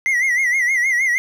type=tone with vibrato; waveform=triangle; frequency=2028 Hz; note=B6; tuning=45 cents sharp; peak=-13 dBFS; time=0.06-1.18 s; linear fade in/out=0 ms; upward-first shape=sine; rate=6.4 Hz; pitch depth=110 cents each way; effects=none